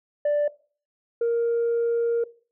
sine tone pair in turn, 587.3 / 467.3 Hz, D5 / A#4, 0 / +4 cents, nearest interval major third, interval 396 cents, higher first, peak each -17 / -18 dBFS, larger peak first, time 0.25-0.48 / 1.21-2.24 s, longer second, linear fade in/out 5 ms, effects noise-tail reverb RT60 0.4 s tail -20 dB re dry + tanh soft clip ceiling -18 dBFS

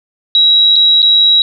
sine tone with dropouts, 3866 Hz, B7, 38 cents flat, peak -5 dBFS, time 0.35-1.42 s, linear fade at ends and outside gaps 1 ms, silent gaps 0.758-0.762 / 1.02-1.027 s, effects none

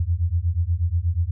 sine beating tone pair, 81.7 / 90 Hz, E2 / F#2, -15 / -47 cents, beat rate 8.3 Hz, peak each -22 dBFS, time 0-1.31 s, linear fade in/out 5 ms, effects none

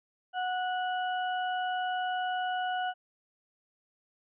harmonic tone, 735 Hz, F#5, 12 cents flat, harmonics 1 / 2 / 4, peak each -30 / -36 / -42 dBFS, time 0.33-2.94 s, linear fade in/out 50 ms, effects none

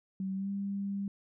sine tone with pitch glide, 191.3 to 198.73 Hz, G3 to G3, -42 to +24 cents, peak -32 dBFS, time 0.2-1.08 s, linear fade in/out 2 ms, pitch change +66 cents, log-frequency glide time 0.34-0.5 s, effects none

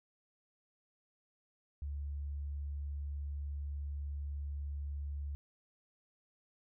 sine tone, 71.7 Hz, D2, 41 cents flat, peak -37 dBFS, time 1.82-5.35 s, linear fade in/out 0 ms, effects none

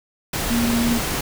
sine tone in noise, 234.9 Hz, A#3, 13 cents sharp, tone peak -18 dBFS, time 0.5-0.98 s, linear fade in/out 5 ms, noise pink, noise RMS -24 dBFS, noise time 0.33-1.21 s, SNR +3 dB, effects none

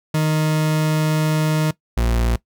40% pulse tone pair in turn, 155.2 / 58.13 Hz, D#3 / A#1, -4 / -4 cents, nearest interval octave + perfect fourth, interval 1700 cents, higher first, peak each -15 dBFS, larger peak neither, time 0.14-1.71 / 1.97-2.36 s, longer first, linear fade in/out 5 ms, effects noise-tail reverb RT60 0.1 s tail -19 dB re dry

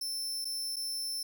sawtooth tone with dropouts, 5330 Hz, E8, 18 cents sharp, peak -31 dBFS, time 0.01-1.23 s, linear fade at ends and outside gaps 5 ms, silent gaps 0.446-0.452 / 0.76-0.765 s, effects none

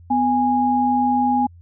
sine tone pair together, 250.4 / 825 Hz, B3 / G#5, +24 / -12 cents, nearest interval octave + major sixth, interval 2064 cents, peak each -19 / -17 dBFS, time 0.1-1.47 s, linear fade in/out 10 ms, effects added 86 Hz sine -42 dBFS peak until 1.61 s

